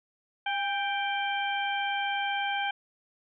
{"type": "harmonic tone with a mistuned harmonic", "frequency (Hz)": 784, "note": "G5", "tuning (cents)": 0, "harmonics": [1, 2, 3, 4], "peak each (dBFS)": [-30, -33, -35, -36], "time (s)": [0.46, 2.71], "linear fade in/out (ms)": 5, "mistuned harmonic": 1, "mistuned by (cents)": 48, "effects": []}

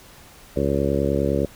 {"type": "harmonic tone", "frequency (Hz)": 69.9, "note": "C#2", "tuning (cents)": 15, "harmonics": [1, 2, 3, 4, 5, 6, 7, 8], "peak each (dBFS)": [-27, -27, -27, -27, -27, -27, -27, -27], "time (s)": [0.56, 1.46], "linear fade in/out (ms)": 5, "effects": ["pink hiss -47 dBFS RMS until 1.55 s"]}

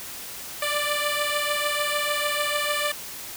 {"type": "beating tone pair", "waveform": "10% pulse", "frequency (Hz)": [587.3, 594], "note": ["D5", "D5"], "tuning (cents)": [0, 20], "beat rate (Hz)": 6.7, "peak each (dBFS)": [-17, -20], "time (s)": [0.62, 2.92], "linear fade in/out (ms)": 5, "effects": ["white hiss -37 dBFS RMS until 3.36 s"]}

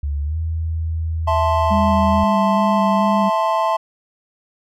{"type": "tone with pitch glide", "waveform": "sine", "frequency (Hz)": [71.8, 81.06], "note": ["D2", "E2"], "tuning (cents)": [-39, -29], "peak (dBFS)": -19, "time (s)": [0.03, 2.24], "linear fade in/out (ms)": 5, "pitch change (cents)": 210, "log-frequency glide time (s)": [0.23, 0.37]}
{"type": "chord", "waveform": "triangle", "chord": "A minor", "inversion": "second", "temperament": "equal", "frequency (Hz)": [659.3, 880, 1046.5], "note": ["E5", "A5", "C6"], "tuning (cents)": [0, 0, 0], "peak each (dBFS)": -18, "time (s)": [1.27, 3.77], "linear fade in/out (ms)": 10}
{"type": "tone with vibrato", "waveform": "sine", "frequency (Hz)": 200.8, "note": "G3", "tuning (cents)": 42, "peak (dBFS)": -17, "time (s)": [1.7, 3.3], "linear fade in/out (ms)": 20, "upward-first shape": "square", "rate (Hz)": 2.3, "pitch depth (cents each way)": 18}
{"effects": []}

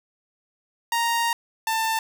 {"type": "tone pair in turn", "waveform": "sawtooth", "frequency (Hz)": [932.3, 891.8], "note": ["A#5", "A5"], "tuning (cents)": [0, 23], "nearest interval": "minor second", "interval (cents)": 77, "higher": "first", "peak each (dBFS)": [-17, -18], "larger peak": "first", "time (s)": [[0.92, 1.33], [1.67, 1.99]], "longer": "first", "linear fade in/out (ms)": 2, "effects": []}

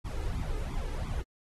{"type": "noise with flanger", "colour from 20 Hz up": "brown", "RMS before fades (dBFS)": -33, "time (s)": [0.04, 1.23], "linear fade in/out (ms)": 20, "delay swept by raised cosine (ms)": [0.85, 2.45], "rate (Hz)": 2.9, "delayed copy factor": 0.9, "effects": ["AAC 32 kbps"]}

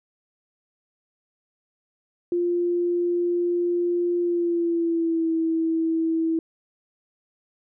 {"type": "tone with pitch glide", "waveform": "sine", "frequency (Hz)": [349.2, 325.8], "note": ["F4", "E4"], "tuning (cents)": [0, -20], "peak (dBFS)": -20, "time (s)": [2.32, 6.39], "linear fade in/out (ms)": 2, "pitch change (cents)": -120, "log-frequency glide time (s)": [4.2, 5.31], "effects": []}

